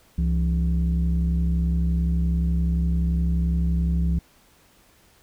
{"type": "tone pair together", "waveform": "sine", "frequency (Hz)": [67.2, 169.92], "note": ["C2", "F3"], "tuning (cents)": [47, -47], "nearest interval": "octave + major third", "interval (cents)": 1606, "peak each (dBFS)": [-19, -22], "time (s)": [0.18, 4.19], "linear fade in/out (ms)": 5, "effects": ["tanh soft clip ceiling -15 dBFS", "pink hiss -57 dBFS RMS until 5.22 s"]}